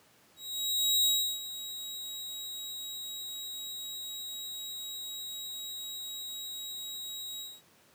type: tone with ADSR envelope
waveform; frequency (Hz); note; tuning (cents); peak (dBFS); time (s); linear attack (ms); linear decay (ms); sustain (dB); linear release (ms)
sawtooth; 3824; A#7; +43; -20; 0.36-7.62; 680; 350; -15; 220
effects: pink hiss -62 dBFS RMS until 7.94 s + high-pass 150 Hz 12 dB/octave